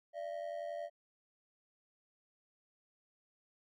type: ring-modulated tone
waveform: triangle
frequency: 633 Hz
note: D#5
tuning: 30 cents sharp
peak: -34 dBFS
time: 0.13-0.9 s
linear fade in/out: 50 ms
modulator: 45.5 Hz
effects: none